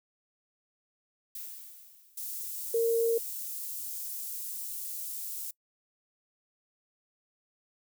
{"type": "noise with exponential decay", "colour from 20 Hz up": "violet", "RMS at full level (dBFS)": -39, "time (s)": [1.35, 2.73], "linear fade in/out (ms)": 5, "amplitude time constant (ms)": 300}
{"type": "high-pass noise", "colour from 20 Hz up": "white", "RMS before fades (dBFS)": -38, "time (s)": [2.17, 5.51], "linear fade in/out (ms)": 5, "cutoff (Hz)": 8900, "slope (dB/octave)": 12}
{"type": "tone", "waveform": "sine", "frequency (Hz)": 460, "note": "A#4", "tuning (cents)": -23, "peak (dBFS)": -23, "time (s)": [2.74, 3.18], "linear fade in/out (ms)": 5}
{"effects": ["noise-tail reverb RT60 0.1 s tail -23 dB re dry"]}